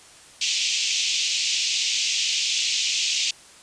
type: band-pass noise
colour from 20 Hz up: pink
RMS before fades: -24 dBFS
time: 0.41-3.31 s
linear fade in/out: 5 ms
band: 2500 to 7100 Hz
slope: 48 dB/octave
effects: white hiss -48 dBFS RMS until 3.62 s + resampled to 22050 Hz